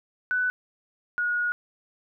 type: tone pair in turn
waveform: sine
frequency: 1494 / 1447.3 Hz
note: F#6 / F#6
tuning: +16 / -39 cents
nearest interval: minor second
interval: 55 cents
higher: first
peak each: -22 / -23 dBFS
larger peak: first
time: 0.31-0.5 / 1.18-1.52 s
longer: second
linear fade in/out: 0 ms
effects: none

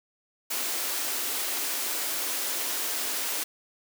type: high-pass noise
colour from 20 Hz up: white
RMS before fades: -30 dBFS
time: 0.5-3.44 s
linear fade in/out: 10 ms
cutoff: 240 Hz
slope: 96 dB/octave
effects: none

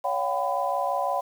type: tone cluster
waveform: sine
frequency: 564 / 713 / 779 / 1003 Hz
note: C#5 / F5 / G5 / B5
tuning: +30 / +36 / -11 / +26 cents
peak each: -29 dBFS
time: 0.04-1.21 s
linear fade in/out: 10 ms
effects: 8-bit

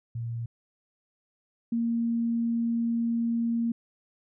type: tone pair in turn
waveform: sine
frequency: 116.54 / 232.3 Hz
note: A#2 / A#3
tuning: 0 / -6 cents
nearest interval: octave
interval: 1194 cents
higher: second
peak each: -30 / -24 dBFS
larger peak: second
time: 0.15-0.46 / 1.72-3.72 s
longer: second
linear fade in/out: 5 ms
effects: none

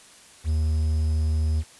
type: tone with quantisation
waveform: triangle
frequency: 78 Hz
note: D#2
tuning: 5 cents sharp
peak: -18 dBFS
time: 0.44-1.64 s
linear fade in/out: 50 ms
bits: 8
effects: white hiss -50 dBFS RMS until 1.79 s + resampled to 24000 Hz

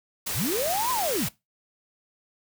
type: noise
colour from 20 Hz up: white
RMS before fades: -30 dBFS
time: 0.26-1.29 s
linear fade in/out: 10 ms
type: linear two-way sweep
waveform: sine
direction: up then down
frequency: 55 to 1046.5 to 55 Hz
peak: -25 dBFS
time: 0.34-1.29 s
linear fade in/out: 50 ms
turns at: 0.91 s
effects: noise-tail reverb RT60 0.2 s tail -19 dB re dry

